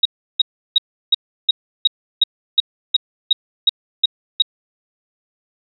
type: tone bursts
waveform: sine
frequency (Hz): 3793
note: A#7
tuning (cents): +29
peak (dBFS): -8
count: 13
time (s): 0.03-4.422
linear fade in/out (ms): 5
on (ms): 24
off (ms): 340
effects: none